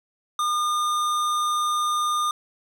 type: tone with hard clipping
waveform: sine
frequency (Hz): 1213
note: D#6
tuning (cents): -44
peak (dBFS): -23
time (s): 0.39-2.31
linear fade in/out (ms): 2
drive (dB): 15
effects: none